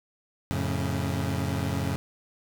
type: chord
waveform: 25% pulse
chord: F augmented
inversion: none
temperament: equal with one note detuned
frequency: 89.5 / 110 / 138.59 Hz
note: F2 / A2 / C#3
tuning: +43 / 0 / 0 cents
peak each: -26 / -29 / -27 dBFS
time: 0.51-1.96 s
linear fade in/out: 0 ms
effects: none